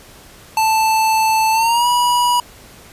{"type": "tone with pitch glide", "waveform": "square", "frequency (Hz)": [881, 971.9], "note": ["A5", "B5"], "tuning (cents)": [2, -28], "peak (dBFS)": -13, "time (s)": [0.57, 2.4], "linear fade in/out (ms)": 2, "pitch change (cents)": 170, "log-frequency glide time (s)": [1.52, 1.87], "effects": ["pink hiss -42 dBFS RMS until 2.92 s", "resampled to 32000 Hz"]}